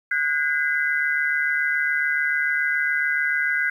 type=tone cluster; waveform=sine; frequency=1466 / 1613 / 2027 Hz; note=F#6 / G6 / B6; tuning=-16 / +49 / +45 cents; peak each=-24 dBFS; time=0.11-3.7 s; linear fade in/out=5 ms; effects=9-bit

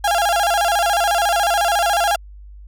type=tone with vibrato; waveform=35% pulse; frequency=749 Hz; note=F#5; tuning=21 cents sharp; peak=-13 dBFS; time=0.04-2.16 s; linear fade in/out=5 ms; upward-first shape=square; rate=14 Hz; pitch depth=150 cents each way; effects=added 50 Hz sine -36 dBFS peak until 2.67 s

